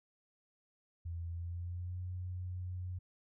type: tone with pitch glide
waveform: sine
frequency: 84.6 to 90.67 Hz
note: E2 to F#2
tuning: +45 to -35 cents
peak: -38 dBFS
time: 1.05-2.99 s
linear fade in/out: 10 ms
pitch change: +120 cents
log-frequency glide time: 1.3-2.03 s
effects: none